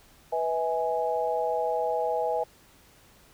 sine chord, E major, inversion second, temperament equal with one note detuned, 493.9 / 644.2 / 830.6 Hz, B4 / E5 / G#5, 0 / -40 / 0 cents, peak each -29 dBFS, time 0.32-2.44 s, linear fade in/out 10 ms, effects pink hiss -57 dBFS RMS until 3.33 s

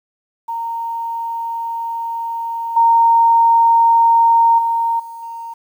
sine tone with level steps, 923 Hz, A#5, 17 cents flat, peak -20 / -8 / -14 / -29 / -26 dBFS, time 0.48-5.54 s, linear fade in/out 10 ms, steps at 2.76 / 4.58 / 4.99 / 5.22 s, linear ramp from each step 10 ms, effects 8-bit

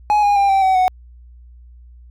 triangle tone with pitch steps, 838 / 817.4 / 797.4 / 777.8 / 758.7 / 740.1 Hz, G#5 / G#5 / G5 / G5 / F#5 / F#5, +15 / -28 / +29 / -14 / +43 / 0 cents, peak -9 dBFS, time 0.1-0.88 s, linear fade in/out 0 ms, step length 130 ms, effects added 60 Hz sine -39 dBFS peak until 2.1 s + MP3 96 kbps

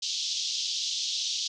pink band-pass noise, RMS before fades -31 dBFS, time 0.02-1.48 s, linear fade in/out 10 ms, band 3200 to 6300 Hz, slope 48 dB/octave, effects none

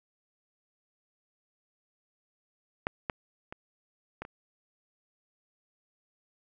clicks, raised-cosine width 0.5 ms, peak -13 / -15 / -25 / -22 / -28 dBFS, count 5, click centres 2.869 / 3.098 / 3.525 / 4.22 / 4.251 s, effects none

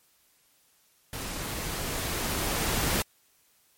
pink noise with level ramp, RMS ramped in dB -36 to -26 dBFS, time 1.13-3.02 s, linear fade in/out 2 ms, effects white hiss -65 dBFS RMS until 3.77 s + MP3 64 kbps

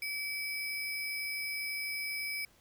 sine tone with sample-and-hold, 2296 Hz, D7, 40 cents flat, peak -34 dBFS, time 0.02-2.45 s, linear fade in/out 2 ms, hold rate 7350 Hz, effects pink hiss -65 dBFS RMS until 2.6 s

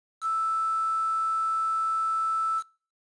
sine tone with quantisation, 1318.5 Hz, E6, in tune, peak -24 dBFS, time 0.21-2.63 s, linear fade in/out 50 ms, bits 7, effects noise-tail reverb RT60 0.4 s tail -25 dB re dry + resampled to 22050 Hz

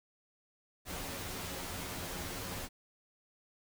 pink noise with comb filter, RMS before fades -41 dBFS, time 0.85-2.69 s, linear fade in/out 50 ms, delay 11 ms, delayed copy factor +0.6, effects none

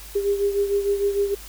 sine beating tone pair, 400.8 / 407.4 Hz, G4 / G#4, +38 / -33 cents, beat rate 6.6 Hz, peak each -20 / -26 dBFS, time 0.15-1.35 s, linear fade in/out 10 ms, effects added 50 Hz sine -41 dBFS peak until 1.48 s + white hiss -42 dBFS RMS until 1.48 s

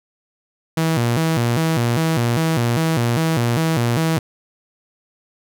sawtooth tone with vibrato, 138.59 Hz, C#3, in tune, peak -12 dBFS, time 0.77-4.19 s, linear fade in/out 5 ms, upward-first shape square, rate 2.5 Hz, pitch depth 270 cents each way, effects none

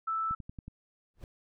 sine tone, 1318.5 Hz, E6, in tune, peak -29 dBFS, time 0.07-0.35 s, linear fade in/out 10 ms
click train, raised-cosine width 5 ms, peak -30 dBFS, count 5, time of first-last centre 0.31-0.68 s, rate 10.8 Hz
brown noise with exponential growth, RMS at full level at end -41 dBFS, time 1.14-1.24 s, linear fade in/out 1 ms, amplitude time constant 21 ms
effects none

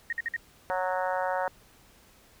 sine tone bursts, 1864.7 Hz, A#6, in tune, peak -27 dBFS, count 4, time 0.1-0.364 s, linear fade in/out 2 ms, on 27 ms, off 52 ms
harmonic tone, 184.5 Hz, F#3, 5 cents flat, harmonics 3 / 4 / 5 / 6 / 7 / 8 / 9 / 10, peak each -31 / -32 / -32 / -40 / -40 / -37 / -42 / -43 dBFS, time 0.7-1.48 s, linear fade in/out 0 ms
effects pink hiss -58 dBFS RMS until 2.4 s

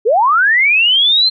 sine linear sweep, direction up, 393 to 4186 Hz, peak -8 dBFS, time 0.05-1.3 s, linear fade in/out 20 ms, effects none

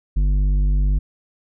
sine tone with tanh clipping, 49 Hz, G1, in tune, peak -16 dBFS, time 0.16-0.99 s, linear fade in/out 10 ms, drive 9 dB, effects none

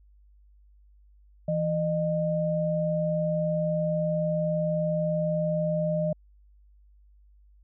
sine tone pair together, 164.81 / 611.5 Hz, E3 / D#5, 0 / -30 cents, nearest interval octave + major seventh, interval 2270 cents, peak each -27 / -26 dBFS, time 1.48-6.13 s, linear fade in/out 5 ms, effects added 50 Hz sine -54 dBFS peak until 7.63 s

